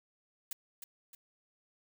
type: noise with echo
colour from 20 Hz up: blue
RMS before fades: -39 dBFS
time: 0.51-0.53 s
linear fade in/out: 2 ms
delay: 310 ms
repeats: 2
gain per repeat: -7 dB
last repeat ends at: 1.15 s
effects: none